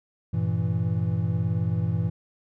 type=chord; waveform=triangle; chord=E diminished; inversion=first; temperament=equal; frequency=98 / 116.54 / 164.81 Hz; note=G2 / Bb2 / E3; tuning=0 / 0 / 0 cents; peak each=-25 dBFS; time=0.33-2.1 s; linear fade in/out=10 ms; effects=none